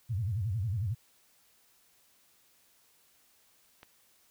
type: tone with vibrato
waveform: sine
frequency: 103.83 Hz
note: G#2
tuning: in tune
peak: -29 dBFS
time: 0.09-0.95 s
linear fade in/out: 20 ms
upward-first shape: sine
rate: 11 Hz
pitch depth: 260 cents each way
type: click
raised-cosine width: 0.3 ms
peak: -33 dBFS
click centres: 3.831 s
effects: white hiss -66 dBFS RMS until 4.3 s